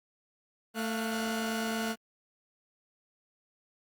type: tone cluster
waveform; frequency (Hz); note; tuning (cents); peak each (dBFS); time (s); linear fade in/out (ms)
sawtooth; 222.6 / 696 / 1462; A3 / F5 / F#6; +20 / -6 / -21; -28 / -35 / -35; 0.74-1.96; 50
effects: Opus 32 kbps